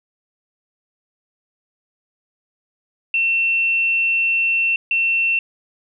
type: tone bursts at uneven times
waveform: sine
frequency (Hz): 2700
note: E7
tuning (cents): +41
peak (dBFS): -15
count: 2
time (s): 3.14-4.76 / 4.91-5.39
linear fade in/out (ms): 2
effects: none